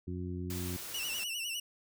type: harmonic tone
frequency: 89.7 Hz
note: F2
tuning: 47 cents sharp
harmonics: 1 / 2 / 3 / 4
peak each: -38 / -41 / -43 / -44 dBFS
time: 0.07-0.77 s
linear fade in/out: 10 ms
type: noise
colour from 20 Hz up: white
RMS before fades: -43 dBFS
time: 0.5-1.24 s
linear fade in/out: 2 ms
type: tone with vibrato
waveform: sawtooth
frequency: 2805 Hz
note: F7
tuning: 7 cents sharp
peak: -32 dBFS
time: 0.94-1.6 s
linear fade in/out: 5 ms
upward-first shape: sine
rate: 9.9 Hz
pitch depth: 98 cents each way
effects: none